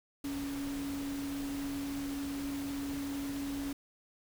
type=tone in noise; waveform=sine; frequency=279.9 Hz; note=C#4; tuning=17 cents sharp; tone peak=-35 dBFS; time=0.24-3.73 s; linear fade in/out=5 ms; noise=pink; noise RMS=-45 dBFS; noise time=0.24-3.73 s; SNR=+7 dB; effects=none